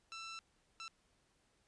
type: tone bursts at uneven times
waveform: 15% pulse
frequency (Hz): 1335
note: E6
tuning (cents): +22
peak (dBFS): -39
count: 2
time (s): 0.12-0.39 / 0.8-0.88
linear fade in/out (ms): 0
effects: pink hiss -75 dBFS RMS until 1.67 s + resampled to 22050 Hz